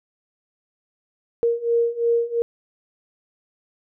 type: beating tone pair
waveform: sine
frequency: 466.2 / 469.1 Hz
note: A#4 / A#4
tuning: 0 / +11 cents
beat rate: 2.9 Hz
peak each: -22 / -20 dBFS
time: 1.43-2.42 s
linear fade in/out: 0 ms
effects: none